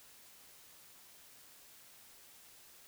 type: silence
effects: white hiss -59 dBFS RMS until 2.87 s